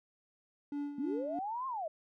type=tone with tremolo; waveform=triangle; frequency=288 Hz; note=D4; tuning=34 cents flat; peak=-32 dBFS; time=0.72-1.39 s; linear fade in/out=2 ms; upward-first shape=sine; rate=3.1 Hz; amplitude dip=65%
type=linear two-way sweep; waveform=sine; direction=up then down; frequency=230 to 1081 to 598 Hz; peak=-35 dBFS; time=0.98-1.88 s; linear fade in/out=5 ms; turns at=1.67 s
effects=none